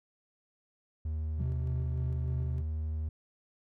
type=tone; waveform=triangle; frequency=77.9 Hz; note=D#2; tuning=3 cents sharp; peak=-29 dBFS; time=1.05-3.09 s; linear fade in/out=5 ms
type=tone with tremolo; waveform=triangle; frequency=127.7 Hz; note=C3; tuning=42 cents flat; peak=-29 dBFS; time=1.37-2.63 s; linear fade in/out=50 ms; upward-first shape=square; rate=3.3 Hz; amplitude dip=25%
type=tone with exponential decay; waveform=sine; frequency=185 Hz; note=F#3; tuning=in tune; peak=-31 dBFS; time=1.4-1.5 s; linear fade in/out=5 ms; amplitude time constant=20 ms
effects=tanh soft clip ceiling -22 dBFS